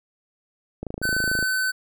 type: click train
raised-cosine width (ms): 2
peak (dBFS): -17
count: 17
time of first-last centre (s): 0.83-1.427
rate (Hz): 26.8
type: tone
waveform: square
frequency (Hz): 1519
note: F#6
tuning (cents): +45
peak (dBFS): -22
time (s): 1.02-1.72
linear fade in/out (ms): 20
effects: none